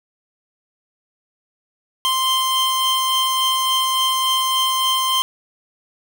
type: tone pair together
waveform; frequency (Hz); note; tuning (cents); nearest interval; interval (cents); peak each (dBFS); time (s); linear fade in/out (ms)
45% pulse; 1046.5 / 3136; C6 / G7; 0 / 0; octave + perfect fifth; 1900; -19; 2.05-5.22; 0
effects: none